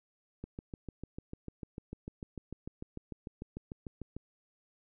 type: click train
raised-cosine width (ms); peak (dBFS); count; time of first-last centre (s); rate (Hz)
3; -28; 26; 0.44-4.166; 6.71
effects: none